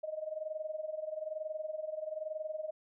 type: tone with amplitude modulation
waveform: sine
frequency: 622.3 Hz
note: D#5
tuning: in tune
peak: -33 dBFS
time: 0.03-2.71 s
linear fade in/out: 10 ms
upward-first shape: sine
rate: 21.1 Hz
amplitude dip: 80%
effects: none